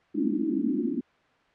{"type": "band-pass noise", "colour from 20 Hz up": "white", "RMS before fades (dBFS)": -27, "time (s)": [0.14, 1.01], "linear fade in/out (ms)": 10, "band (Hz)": [200, 340], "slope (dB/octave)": 96, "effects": ["white hiss -62 dBFS RMS until 1.54 s", "low-pass 2000 Hz 12 dB/octave"]}